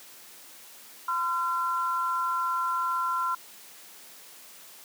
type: tone pair together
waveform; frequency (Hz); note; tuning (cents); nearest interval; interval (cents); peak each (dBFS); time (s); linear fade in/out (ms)
sine; 1023 / 1365.5; C6 / F6; -39 / -39; perfect fourth; 500; -28 / -28; 1.08-3.35; 5
effects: white hiss -49 dBFS RMS until 4.84 s + high-pass 200 Hz 12 dB/octave